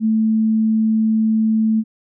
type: tone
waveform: sine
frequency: 220 Hz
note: A3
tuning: in tune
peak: -13 dBFS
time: 0-1.84 s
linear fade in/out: 50 ms
effects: none

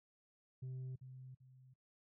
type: tone with echo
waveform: sine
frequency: 129.3 Hz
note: C3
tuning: 20 cents flat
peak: -40 dBFS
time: 0.62-0.96 s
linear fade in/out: 10 ms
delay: 390 ms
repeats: 2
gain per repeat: -10 dB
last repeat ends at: 1.74 s
effects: noise-tail reverb RT60 0.1 s tail -24 dB re dry + tanh soft clip ceiling -42 dBFS

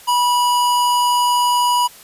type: tone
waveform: square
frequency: 976 Hz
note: B5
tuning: 21 cents flat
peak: -14 dBFS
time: 0.07-1.88 s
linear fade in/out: 20 ms
effects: white hiss -42 dBFS RMS until 2.03 s + resampled to 32000 Hz

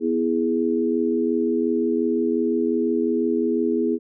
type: chord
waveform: sine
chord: E major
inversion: second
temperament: equal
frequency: 246.9 / 329.6 / 415.3 Hz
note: B3 / E4 / G#4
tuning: 0 / 0 / 0 cents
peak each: -23 dBFS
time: 0-3.99 s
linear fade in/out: 50 ms
effects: none

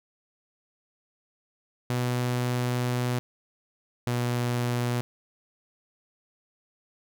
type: tone pair in turn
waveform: sawtooth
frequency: 123.47 / 121.49 Hz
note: B2 / B2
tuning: 0 / -28 cents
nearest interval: unison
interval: 28 cents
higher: first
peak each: -21 / -21 dBFS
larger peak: neither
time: 1.9-3.19 / 4.07-5.01 s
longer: first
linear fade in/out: 0 ms
effects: none

